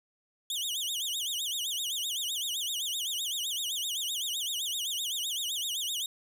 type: tone with vibrato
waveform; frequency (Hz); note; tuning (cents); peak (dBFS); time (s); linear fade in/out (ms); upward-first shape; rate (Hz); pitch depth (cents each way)
sawtooth; 3288; G#7; -18; -28; 0.5-6.06; 2; sine; 7.8; 240
effects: none

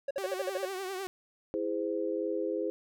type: tone bursts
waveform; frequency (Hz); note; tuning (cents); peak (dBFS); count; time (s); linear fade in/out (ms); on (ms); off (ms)
triangle; 554.4; C#5; 0; -27; 8; 0.08-0.654; 5; 28; 50
type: tone with vibrato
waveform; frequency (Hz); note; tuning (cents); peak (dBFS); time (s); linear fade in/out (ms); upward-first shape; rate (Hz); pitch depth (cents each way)
sawtooth; 380; F#4; +46; -31; 0.18-1.07; 0; triangle; 9.9; 87
type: chord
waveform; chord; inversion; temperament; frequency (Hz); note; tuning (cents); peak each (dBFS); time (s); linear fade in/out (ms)
sine; E augmented; none; just; 329.6 / 412 / 515; E4 / G#4 / B#4; 0 / -14 / -28; -34; 1.54-2.7; 0
effects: none

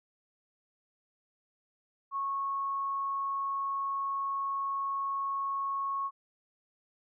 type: tone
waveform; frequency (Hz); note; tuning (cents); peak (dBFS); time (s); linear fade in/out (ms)
sine; 1100; C#6; -14; -30; 2.11-6.11; 50
effects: none

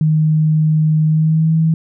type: tone with pitch glide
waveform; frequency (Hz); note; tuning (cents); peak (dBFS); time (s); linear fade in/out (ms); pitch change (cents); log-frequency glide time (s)
sine; 155.56 to 160.86; D#3 to E3; 0 to -42; -10; 0.01-1.74; 2; +58; 1.06-1.54
effects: none

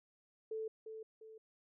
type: tone with echo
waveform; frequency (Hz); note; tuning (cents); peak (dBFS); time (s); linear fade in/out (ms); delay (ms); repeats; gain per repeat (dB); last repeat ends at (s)
sine; 440; A4; 0; -38; 0.51-0.68; 5; 350; 2; -7; 1.38
effects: none

